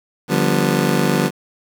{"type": "chord", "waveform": "25% pulse", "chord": "G dominant seventh", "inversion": "second", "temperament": "just", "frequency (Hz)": [147, 176.4, 196, 245], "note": ["D3", "F3", "G3", "B3"], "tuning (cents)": [2, 18, 0, -14], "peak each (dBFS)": -17, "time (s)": [0.28, 1.31], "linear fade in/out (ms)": 50, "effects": ["7-bit"]}